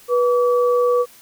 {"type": "tone pair together", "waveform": "sine", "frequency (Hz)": [488.7, 1147], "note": ["B4", "D6"], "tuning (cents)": [-18, -41], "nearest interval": "octave + minor third", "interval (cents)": 1477, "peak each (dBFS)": [-14, -22], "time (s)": [0.08, 1.06], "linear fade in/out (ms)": 50, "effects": ["white hiss -47 dBFS RMS until 1.21 s"]}